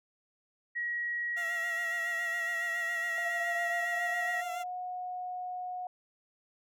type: tone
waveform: sine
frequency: 1906 Hz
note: A#6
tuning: 38 cents sharp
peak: -31 dBFS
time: 0.75-4.42 s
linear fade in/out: 20 ms
type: tone with vibrato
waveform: 15% pulse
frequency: 684 Hz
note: F5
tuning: 36 cents flat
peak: -33 dBFS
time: 1.36-4.64 s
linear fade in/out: 20 ms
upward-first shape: sine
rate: 7.2 Hz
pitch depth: 38 cents each way
type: tone with pitch glide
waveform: sine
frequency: 690 to 727.7 Hz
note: F5 to F#5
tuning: -21 to -29 cents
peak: -35 dBFS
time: 3.18-5.87 s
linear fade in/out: 2 ms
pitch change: +92 cents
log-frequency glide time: 3.66-4.76 s
effects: none